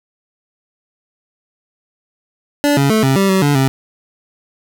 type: tone with pitch steps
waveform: 25% pulse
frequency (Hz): 289.7 / 139.3 / 218.5 / 134.1 / 195.2 / 190.5 / 144.3 / 134.1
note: D4 / C#3 / A3 / C3 / G3 / G3 / D3 / C3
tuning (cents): -24 / +9 / -12 / +43 / -7 / -49 / -30 / +43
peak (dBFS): -7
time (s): 2.64-3.68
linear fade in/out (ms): 0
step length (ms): 130
effects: none